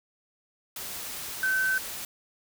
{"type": "tone in noise", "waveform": "sine", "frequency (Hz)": 1534, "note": "G6", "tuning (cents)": -38, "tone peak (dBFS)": -23, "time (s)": [1.43, 1.78], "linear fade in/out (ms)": 2, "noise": "white", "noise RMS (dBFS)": -37, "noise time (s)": [0.76, 2.05], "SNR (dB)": 11, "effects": []}